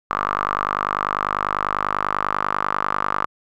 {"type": "tone with band-pass filter", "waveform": "sawtooth", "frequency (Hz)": 50.1, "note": "G1", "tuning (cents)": 38, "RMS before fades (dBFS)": -23, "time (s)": [0.1, 3.26], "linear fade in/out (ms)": 10, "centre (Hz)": 1200, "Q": 6.5, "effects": []}